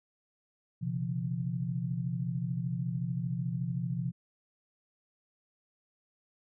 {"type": "tone cluster", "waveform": "sine", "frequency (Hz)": [125.9, 139.4, 171.1], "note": ["B2", "C#3", "F3"], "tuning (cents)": [34, 10, -35], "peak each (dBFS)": [-34, -38, -34], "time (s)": [0.81, 4.12], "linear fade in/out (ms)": 20, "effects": []}